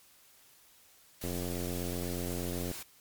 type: noise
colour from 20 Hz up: white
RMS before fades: -43 dBFS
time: 1.21-2.83 s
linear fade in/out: 5 ms
type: click train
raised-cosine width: 2 ms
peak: -24 dBFS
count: 131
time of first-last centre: 1.24-2.714 s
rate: 88.2 Hz
effects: white hiss -61 dBFS RMS until 3 s + MP3 96 kbps